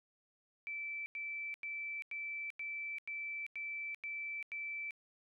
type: tone bursts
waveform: sine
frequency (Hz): 2324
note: D7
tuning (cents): -19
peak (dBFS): -39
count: 9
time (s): 0.67-4.908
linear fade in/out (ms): 0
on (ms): 390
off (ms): 91
effects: none